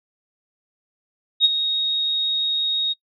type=tone with ADSR envelope; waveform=sine; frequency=3751 Hz; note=A#7; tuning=10 cents sharp; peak=-9 dBFS; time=1.4-2.94 s; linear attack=48 ms; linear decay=27 ms; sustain=-10 dB; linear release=24 ms; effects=noise-tail reverb RT60 0.1 s tail -23 dB re dry